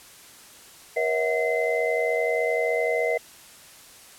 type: tone cluster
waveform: sine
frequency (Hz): 477.7 / 551 / 641 / 731 / 2057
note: A#4 / C#5 / E5 / F#5 / C7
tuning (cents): +42 / -11 / -49 / -21 / -30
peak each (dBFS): -25 / -33 / -26 / -33 / -28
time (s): 0.96-3.18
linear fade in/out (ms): 10
effects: white hiss -48 dBFS RMS until 4.18 s + low-pass 12000 Hz 12 dB/octave